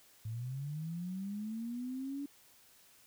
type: linear sweep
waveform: sine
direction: up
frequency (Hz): 107 to 286.6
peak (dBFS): -37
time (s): 0.25-2.26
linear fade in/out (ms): 5
effects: white hiss -63 dBFS RMS until 3.06 s